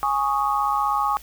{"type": "chord", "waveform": "sine", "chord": "Ab suspended fourth", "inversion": "none", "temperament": "equal", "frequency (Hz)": [830.6, 1108.7, 1244.5], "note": ["Ab5", "Db6", "Eb6"], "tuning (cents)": [0, 0, 0], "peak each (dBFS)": [-23, -23, -25], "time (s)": [0.03, 1.17], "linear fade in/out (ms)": 0, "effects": ["added 50 Hz sine -45 dBFS peak until 1.22 s", "white hiss -47 dBFS RMS until 1.22 s"]}